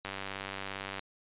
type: click train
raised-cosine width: 0.3 ms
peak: -21 dBFS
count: 93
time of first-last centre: 0.05-0.994 s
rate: 97.5 Hz
effects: resampled to 8000 Hz